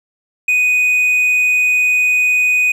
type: tone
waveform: triangle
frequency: 2489 Hz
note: D#7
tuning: in tune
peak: -9 dBFS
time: 0.48-2.72 s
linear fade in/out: 5 ms
effects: none